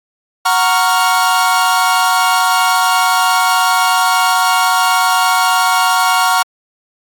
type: chord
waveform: 45% pulse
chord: Gb major seventh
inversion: none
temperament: equal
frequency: 740 / 932.3 / 1108.7 / 1396.9 Hz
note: Gb5 / Bb5 / Db6 / F6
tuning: 0 / 0 / 0 / 0 cents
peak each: -16 dBFS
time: 0.45-6.43 s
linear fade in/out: 10 ms
effects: AAC 64 kbps